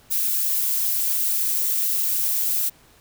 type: noise with amplitude modulation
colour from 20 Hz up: violet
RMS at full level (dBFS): -20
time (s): 0.1-2.7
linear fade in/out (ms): 20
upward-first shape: sine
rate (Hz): 207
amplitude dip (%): 50
effects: pink hiss -54 dBFS RMS until 3 s